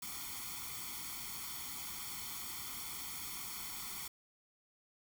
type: noise with comb filter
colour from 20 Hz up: white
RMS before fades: -44 dBFS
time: 0.02-4.08 s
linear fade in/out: 5 ms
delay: 0.9 ms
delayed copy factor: +0.95
effects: none